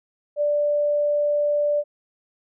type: tone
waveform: sine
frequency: 587.3 Hz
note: D5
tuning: in tune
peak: -18 dBFS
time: 0.36-1.84 s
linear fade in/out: 50 ms
effects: none